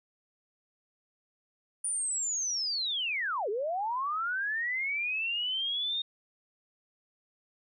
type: linear two-way sweep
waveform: sine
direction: down then up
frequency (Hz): 9530 to 386.1 to 3704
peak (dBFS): -29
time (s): 1.84-6.02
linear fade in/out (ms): 5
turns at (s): 3.49
effects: none